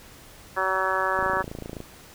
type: harmonic tone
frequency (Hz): 189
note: F#3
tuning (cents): +37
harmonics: 2 / 3 / 4 / 5 / 6 / 7 / 8 / 9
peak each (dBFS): -33 / -30 / -33 / -29 / -29 / -30 / -32 / -29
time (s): 0.56-1.43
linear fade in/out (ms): 20
type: click train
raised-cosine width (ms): 2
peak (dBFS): -21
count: 18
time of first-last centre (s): 1.19-1.804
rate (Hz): 27.7
effects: pink hiss -48 dBFS RMS until 2.14 s